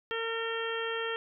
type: harmonic tone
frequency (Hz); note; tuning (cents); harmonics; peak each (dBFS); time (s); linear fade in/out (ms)
455.5; A#4; -40; 1 / 2 / 3 / 4 / 5 / 6 / 7; -34 / -43 / -38 / -38 / -48 / -42 / -40; 0.11-1.16; 0
effects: none